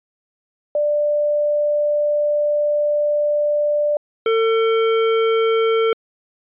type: tone pair in turn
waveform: sine / square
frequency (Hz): 591 / 450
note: D5 / A4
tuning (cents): +11 / +39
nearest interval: perfect fourth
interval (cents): 472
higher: first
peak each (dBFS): -15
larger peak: neither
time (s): 0.75-3.97 / 4.26-5.93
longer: first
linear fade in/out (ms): 2
effects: resampled to 8000 Hz

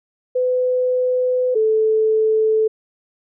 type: tone pair in turn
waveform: sine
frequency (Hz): 504 / 437.4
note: B4 / A4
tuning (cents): +35 / -10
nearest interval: major second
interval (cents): 245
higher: first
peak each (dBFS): -15 / -13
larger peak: second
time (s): 0.35-1.55 / 1.55-2.68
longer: first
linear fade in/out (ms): 10
effects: none

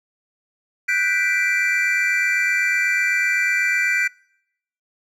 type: chord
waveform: triangle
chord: G major seventh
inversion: third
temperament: equal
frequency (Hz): 1480 / 1568 / 1975.5 / 2349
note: F#6 / G6 / B6 / D7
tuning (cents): 0 / 0 / 0 / 0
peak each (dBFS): -24 / -24 / -20 / -20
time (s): 0.88-4.08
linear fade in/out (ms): 10
effects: noise-tail reverb RT60 0.8 s tail -26 dB re dry

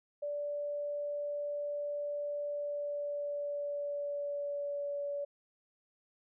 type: tone with pitch glide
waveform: sine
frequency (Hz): 582 to 572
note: D5 to D5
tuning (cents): -16 to -46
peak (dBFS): -34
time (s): 0.22-5.25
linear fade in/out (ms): 10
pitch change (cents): -30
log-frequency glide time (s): 2.47-5.03
effects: none

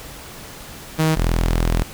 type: tone pair in turn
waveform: sawtooth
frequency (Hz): 158.1 / 41.65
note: D#3 / E1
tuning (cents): +28 / +19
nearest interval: octave + major seventh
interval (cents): 2309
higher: first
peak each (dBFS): -11 / -12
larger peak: first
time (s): 0.98-1.16 / 1.16-1.84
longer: second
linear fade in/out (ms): 20
effects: pink hiss -37 dBFS RMS until 1.93 s

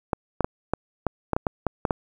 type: clicks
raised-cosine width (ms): 1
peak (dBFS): -8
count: 11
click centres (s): 0.132 / 0.407 / 0.445 / 0.736 / 1.067 / 1.333 / 1.365 / 1.468 / 1.667 / 1.852 / 1.908
effects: 8-bit

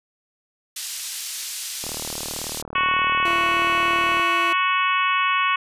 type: band-pass noise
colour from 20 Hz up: pink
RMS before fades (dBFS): -31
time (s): 0.76-2.62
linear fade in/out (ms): 5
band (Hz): 4100 to 12000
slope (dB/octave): 12
type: click train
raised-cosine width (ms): 1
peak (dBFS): -19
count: 91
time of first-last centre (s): 1.84-4.196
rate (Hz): 38.2
type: harmonic tone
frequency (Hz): 370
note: F#4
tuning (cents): 0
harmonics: 3 / 4 / 5 / 6 / 7 / 8 / 9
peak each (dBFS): -20 / -28 / -30 / -27 / -25 / -30 / -38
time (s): 2.75-5.56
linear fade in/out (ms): 5
type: tone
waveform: 20% pulse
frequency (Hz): 340.7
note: F4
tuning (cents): -43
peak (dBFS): -23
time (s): 3.25-4.53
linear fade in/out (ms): 5
effects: resampled to 32000 Hz

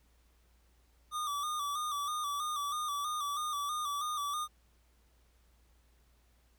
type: tone with vibrato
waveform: square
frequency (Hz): 1186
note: D6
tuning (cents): +17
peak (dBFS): -34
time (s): 1.11-4.48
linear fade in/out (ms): 50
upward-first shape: square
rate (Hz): 3.1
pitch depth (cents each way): 51
effects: added 59 Hz sine -65 dBFS peak until 6.58 s + pink hiss -72 dBFS RMS until 6.58 s

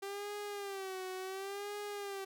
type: tone with vibrato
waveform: sawtooth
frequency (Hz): 392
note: G4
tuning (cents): 0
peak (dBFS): -36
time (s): 0.02-2.25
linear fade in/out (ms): 10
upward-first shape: sine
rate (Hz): 0.7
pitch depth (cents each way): 90
effects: none

